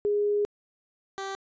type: tone pair in turn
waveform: sine / 15% pulse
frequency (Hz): 412.8 / 389.6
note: G#4 / G4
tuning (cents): -10 / -11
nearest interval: minor second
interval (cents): 101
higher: first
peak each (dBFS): -22 / -26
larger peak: first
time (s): 0.05-0.45 / 1.18-1.35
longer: first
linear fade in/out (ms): 0
effects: resampled to 16000 Hz